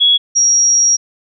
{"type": "tone pair in turn", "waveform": "sine", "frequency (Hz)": [3351, 5661], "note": ["G#7", "F8"], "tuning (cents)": [15, 23], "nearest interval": "major sixth", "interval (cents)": 908, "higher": "second", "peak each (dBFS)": [-7, -8], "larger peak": "first", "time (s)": [[0, 0.18], [0.35, 0.97]], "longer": "second", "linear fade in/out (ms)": 20, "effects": []}